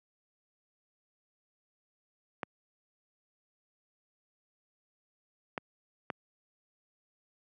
clicks, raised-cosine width 0.5 ms, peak -18 dBFS, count 3, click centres 2.432 / 5.578 / 6.102 s, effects high-pass 150 Hz 12 dB/octave

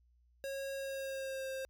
square tone with pitch glide, 546 to 530.5 Hz, C#5 to C5, -26 to +24 cents, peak -39 dBFS, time 0.44-1.65 s, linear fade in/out 0 ms, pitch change -50 cents, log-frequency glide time 0.74-1.49 s, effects added 60 Hz sine -66 dBFS peak until 1.69 s

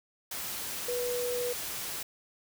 sine tone in noise, 488.9 Hz, B4, 18 cents flat, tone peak -30 dBFS, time 0.88-1.53 s, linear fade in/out 5 ms, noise white, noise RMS -37 dBFS, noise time 0.31-2.03 s, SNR +4 dB, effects none

